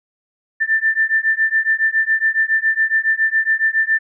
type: beating tone pair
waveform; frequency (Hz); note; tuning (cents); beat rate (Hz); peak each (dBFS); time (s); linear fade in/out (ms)
sine; 1775 / 1782.2; A6 / A6; +15 / +22; 7.2; -17; 0.6-3.99; 20
effects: none